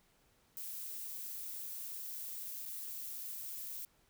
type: noise with dropouts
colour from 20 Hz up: violet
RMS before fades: -44 dBFS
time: 0.57-3.85 s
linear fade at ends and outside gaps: 0 ms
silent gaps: 2.653-2.659 s
effects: pink hiss -71 dBFS RMS until 4.09 s